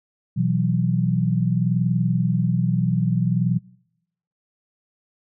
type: chord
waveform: sine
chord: B suspended fourth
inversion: none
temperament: just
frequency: 123.47 / 164.63 / 185.21 Hz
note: B2 / E3 / F#3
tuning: 0 / -2 / +2 cents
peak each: -22 dBFS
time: 0.36-3.59 s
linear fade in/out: 20 ms
effects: noise-tail reverb RT60 0.8 s tail -24 dB re dry